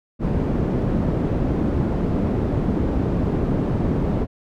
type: low-pass noise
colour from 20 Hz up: white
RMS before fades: -21 dBFS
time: 0.19-4.27 s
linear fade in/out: 50 ms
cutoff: 270 Hz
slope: 12 dB/octave
effects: none